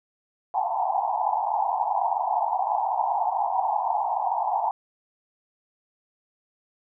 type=band-pass noise; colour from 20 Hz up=pink; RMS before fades=-25 dBFS; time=0.54-4.71 s; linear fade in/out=2 ms; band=710 to 960 Hz; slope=96 dB/octave; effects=none